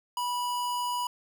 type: tone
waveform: square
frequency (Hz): 979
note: B5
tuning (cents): -15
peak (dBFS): -29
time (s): 0.17-1.07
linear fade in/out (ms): 2
effects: none